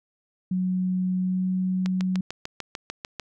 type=tone with pitch glide; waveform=sine; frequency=184.2 to 185.48 Hz; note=F#3 to F#3; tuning=-7 to +5 cents; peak=-22 dBFS; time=0.51-2.21 s; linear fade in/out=5 ms; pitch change=+12 cents; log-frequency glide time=1.19-1.46 s
type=click train; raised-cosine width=0.2 ms; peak=-15 dBFS; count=10; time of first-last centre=1.86-3.197 s; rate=6.73 Hz
effects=none